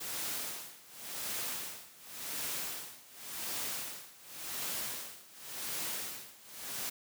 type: noise with tremolo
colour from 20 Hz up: white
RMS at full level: -37 dBFS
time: 0-6.9 s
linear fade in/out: 10 ms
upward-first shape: sine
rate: 0.9 Hz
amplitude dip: 90%
effects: high-pass 100 Hz 12 dB/octave